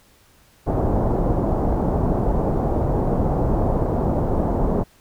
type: low-pass noise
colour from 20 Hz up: pink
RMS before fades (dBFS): -20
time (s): 0.66-4.84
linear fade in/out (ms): 20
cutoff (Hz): 830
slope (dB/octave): 24
effects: pink hiss -55 dBFS RMS until 5 s

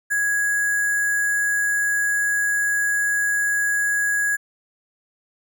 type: tone with sample-and-hold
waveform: sine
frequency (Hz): 1661.2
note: G#6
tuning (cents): 0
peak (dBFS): -18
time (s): 0.1-4.37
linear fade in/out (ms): 20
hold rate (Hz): 8820
effects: none

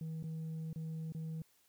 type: tone with dropouts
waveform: sine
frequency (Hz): 160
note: D#3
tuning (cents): +49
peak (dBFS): -36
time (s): 0.01-1.42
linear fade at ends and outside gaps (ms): 2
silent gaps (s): 0.227-0.239 / 0.73-0.759 / 1.122-1.148
effects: tanh soft clip ceiling -38 dBFS + white hiss -71 dBFS RMS until 1.68 s

